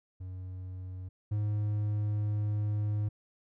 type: tone pair in turn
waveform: triangle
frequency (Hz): 92.5 / 104.83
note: F#2 / G#2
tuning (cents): 0 / +17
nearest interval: major second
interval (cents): 217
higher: second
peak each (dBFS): -36 / -26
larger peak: second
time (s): 0.2-1.09 / 1.31-3.09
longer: second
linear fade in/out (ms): 10
effects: none